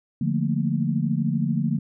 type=chord; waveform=sine; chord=Bb major seventh; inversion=first; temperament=equal; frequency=146.83 / 174.61 / 220 / 233.1 Hz; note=D3 / F3 / A3 / Bb3; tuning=0 / 0 / 0 / 0 cents; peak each=-25 / -26 / -27 / -27 dBFS; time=0.21-1.79 s; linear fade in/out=5 ms; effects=none